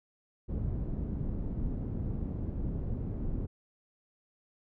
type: low-pass noise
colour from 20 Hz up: pink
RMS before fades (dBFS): -34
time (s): 0.48-3.47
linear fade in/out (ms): 20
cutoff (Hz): 240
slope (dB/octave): 12
effects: none